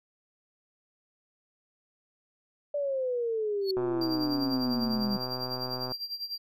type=exponential sweep; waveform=sine; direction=down; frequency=587.3 to 199.5 Hz; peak=-27 dBFS; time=2.74-5.17 s; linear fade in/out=5 ms
type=tone with exponential growth; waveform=triangle; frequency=4400 Hz; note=C#8; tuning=14 cents flat; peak=-26 dBFS; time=3.61-3.71 s; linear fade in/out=5 ms; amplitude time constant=20 ms
type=click train; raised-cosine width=1 ms; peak=-23 dBFS; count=274; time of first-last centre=3.77-5.92 s; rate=127 Hz
type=tone with tremolo; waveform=triangle; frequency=4734 Hz; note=D8; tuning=13 cents sharp; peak=-30 dBFS; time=4.01-6.38 s; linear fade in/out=5 ms; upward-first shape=sine; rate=10 Hz; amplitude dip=80%
effects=none